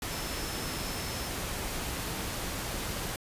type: tone in noise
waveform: sine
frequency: 5274 Hz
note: E8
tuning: in tune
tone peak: -44 dBFS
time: 0.11-1.29 s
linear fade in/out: 2 ms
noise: pink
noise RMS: -35 dBFS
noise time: 0.02-3.16 s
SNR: -12 dB
effects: resampled to 32000 Hz